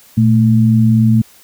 sine tone pair together, 116.81 / 220.5 Hz, A#2 / A3, +4 / +4 cents, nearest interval major seventh, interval 1100 cents, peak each -10 dBFS, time 0.17-1.22 s, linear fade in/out 10 ms, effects white hiss -45 dBFS RMS until 1.43 s

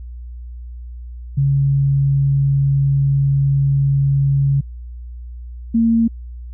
sine tone pair in turn, 138.59 / 228.6 Hz, C#3 / A#3, 0 / -34 cents, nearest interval major sixth, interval 866 cents, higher second, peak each -12 / -11 dBFS, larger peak second, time 1.37-4.61 / 5.74-6.08 s, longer first, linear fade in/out 10 ms, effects added 60 Hz sine -29 dBFS peak until 6.53 s

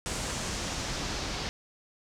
pink noise with low-pass filter sweep, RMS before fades -34 dBFS, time 0.06-1.49 s, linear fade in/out 0 ms, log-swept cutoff 8200 to 5000 Hz, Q 1.7, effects none

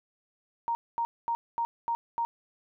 sine tone bursts, 932 Hz, A#5, 1 cent flat, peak -26 dBFS, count 6, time 0.68-2.25 s, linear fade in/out 0 ms, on 70 ms, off 230 ms, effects none

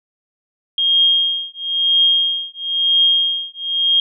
sine tone with tremolo, 3236 Hz, G#7, 46 cents flat, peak -9 dBFS, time 0.78-4 s, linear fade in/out 2 ms, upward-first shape triangle, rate 1 Hz, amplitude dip 100%, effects none

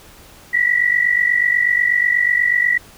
sine tone pair together, 1916 / 1964.2 Hz, A#6 / B6, +47 / -10 cents, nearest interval unison, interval 43 cents, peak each -17 / -15 dBFS, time 0.53-2.78 s, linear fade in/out 10 ms, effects pink hiss -44 dBFS RMS until 2.97 s

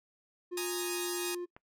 triangle tone with pitch glide, 354.9 to 352.7 Hz, F4 to F4, +28 to +17 cents, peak -33 dBFS, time 0.51-1.46 s, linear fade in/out 20 ms, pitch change -11 cents, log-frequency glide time 0.73-0.93 s
5% pulse chord, Ab suspended second, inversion none, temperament equal, 830.6 / 932.3 / 1244.5 Hz, Ab5 / Bb5 / Eb6, 0 / 0 / 0 cents, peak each -28 dBFS, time 0.57-1.35 s, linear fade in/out 5 ms
click, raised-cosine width 0.5 ms, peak -34 dBFS, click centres 1.565 s
effects noise-tail reverb RT60 0.1 s tail -22 dB re dry

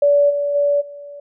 sine tone with level steps, 575 Hz, D5, 37 cents flat, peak -10 / -17 / -13 / -32 dBFS, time 0.02-1.2 s, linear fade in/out 5 ms, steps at 0.29 / 0.54 / 0.8 s, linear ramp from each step 20 ms, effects none

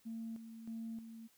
sine tone with tremolo, 226.2 Hz, A3, 48 cents sharp, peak -40 dBFS, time 0.05-1.28 s, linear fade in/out 20 ms, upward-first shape square, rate 1.6 Hz, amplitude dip 60%, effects tanh soft clip ceiling -36 dBFS + white hiss -70 dBFS RMS until 1.37 s

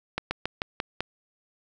slowing click train, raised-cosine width 0.3 ms, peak -11 dBFS, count 6, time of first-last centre 0.18-1.006 s, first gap 130 ms, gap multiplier 1.12, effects none

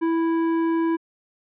triangle tone with tanh clipping, 329.6 Hz, E4, in tune, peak -21 dBFS, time 0.01-0.97 s, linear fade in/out 20 ms, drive 18 dB, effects low-pass 2000 Hz 12 dB/octave

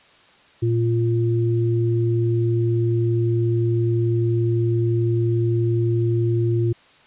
sine tone pair together, 115.76 / 347.4 Hz, A#2 / F4, -12 / -9 cents, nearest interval octave + perfect fifth, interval 1903 cents, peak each -18 / -22 dBFS, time 0.62-6.73 s, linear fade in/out 10 ms, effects white hiss -52 dBFS RMS until 7.06 s + resampled to 8000 Hz

